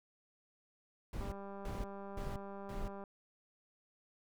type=noise bursts; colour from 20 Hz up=brown; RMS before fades=-41 dBFS; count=4; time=1.13-2.88 s; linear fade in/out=2 ms; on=190 ms; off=330 ms
type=click train; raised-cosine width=1 ms; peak=-35 dBFS; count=363; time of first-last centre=1.21-3.038 s; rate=198 Hz
effects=none